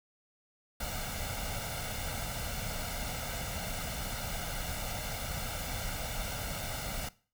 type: noise with comb filter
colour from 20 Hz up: pink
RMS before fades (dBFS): -37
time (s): 0.8-7.09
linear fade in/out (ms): 5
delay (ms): 1.4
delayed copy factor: +0.7
effects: noise-tail reverb RT60 0.4 s tail -20 dB re dry